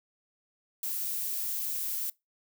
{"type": "noise", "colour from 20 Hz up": "violet", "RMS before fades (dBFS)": -33, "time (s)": [0.83, 2.1], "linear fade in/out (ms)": 2, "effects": ["noise-tail reverb RT60 0.2 s tail -23 dB re dry"]}